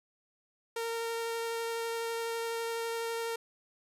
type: tone with vibrato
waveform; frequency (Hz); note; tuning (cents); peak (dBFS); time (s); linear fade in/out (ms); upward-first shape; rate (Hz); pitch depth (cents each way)
sawtooth; 460; A#4; -23; -29; 0.76-3.36; 5; sine; 12; 8
effects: resampled to 32000 Hz